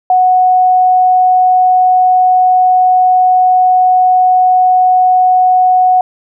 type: tone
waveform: sine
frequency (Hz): 737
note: F#5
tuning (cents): -7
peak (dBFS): -5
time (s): 0.1-6.01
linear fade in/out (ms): 2
effects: none